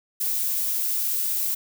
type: noise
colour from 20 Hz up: violet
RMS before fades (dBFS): -25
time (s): 0.2-1.55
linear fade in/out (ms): 10
effects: none